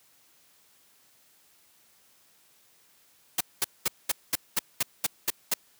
white noise bursts, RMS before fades -25 dBFS, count 10, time 3.38-5.54 s, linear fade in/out 5 ms, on 27 ms, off 210 ms, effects white hiss -62 dBFS RMS until 5.79 s + high-pass 80 Hz 12 dB/octave

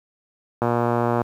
click train, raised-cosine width 1 ms, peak -7 dBFS, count 72, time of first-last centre 0.62-1.217 s, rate 119 Hz, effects high-pass 60 Hz 12 dB/octave + 8-bit

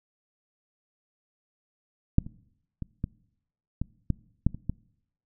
clicks, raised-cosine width 5 ms, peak -6 / -26 / -21 / -16 / -16 / -12 / -9 / -25 / -16 dBFS, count 9, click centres 2.184 / 2.265 / 2.823 / 3.041 / 3.816 / 4.103 / 4.466 / 4.546 / 4.696 s, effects noise-tail reverb RT60 0.8 s tail -24 dB re dry

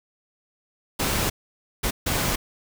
pink noise bursts at uneven times, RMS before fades -24 dBFS, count 3, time 0.99-1.3 / 1.83-1.91 / 2.06-2.36 s, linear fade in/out 10 ms, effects none

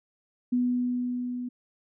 sine tone with level ramp, 246.9 Hz, B3, in tune, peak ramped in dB -21 to -31 dBFS, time 0.52-1.49 s, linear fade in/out 10 ms, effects none

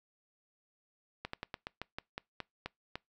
slowing click train, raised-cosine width 0.3 ms, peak -22 dBFS, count 11, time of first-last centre 1.25-2.956 s, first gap 84 ms, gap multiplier 1.15, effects noise-tail reverb RT60 0.2 s tail -25 dB re dry

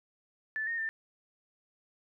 sine tone with pitch steps, 1751 / 1846 / 1790 Hz, A6 / A#6 / A6, -9 / -17 / +29 cents, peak -31 dBFS, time 0.56-0.89 s, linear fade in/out 0 ms, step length 110 ms, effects none

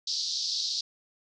white band-pass noise, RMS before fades -31 dBFS, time 0.07-0.81 s, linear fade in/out 5 ms, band 3900 to 5400 Hz, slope 48 dB/octave, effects none

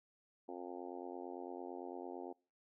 harmonic tone, 88.9 Hz, F2, 31 cents sharp, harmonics 3 / 4 / 5 / 6 / 7 / 8 / 9 / 10, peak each -51 / -48 / -52 / -54 / -58 / -53 / -54 / -59 dBFS, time 0.48-2.33 s, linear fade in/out 10 ms, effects noise-tail reverb RT60 0.4 s tail -26 dB re dry

